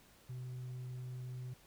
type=tone; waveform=sine; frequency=126.2 Hz; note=B2; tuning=38 cents sharp; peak=-39 dBFS; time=0.29-1.54 s; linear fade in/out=10 ms; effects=tanh soft clip ceiling -41 dBFS + pink hiss -64 dBFS RMS until 1.66 s